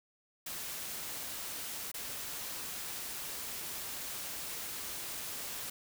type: noise with dropouts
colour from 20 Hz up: white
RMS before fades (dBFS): -41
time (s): 0.46-5.7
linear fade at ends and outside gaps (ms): 5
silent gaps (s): 1.917-1.941
effects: none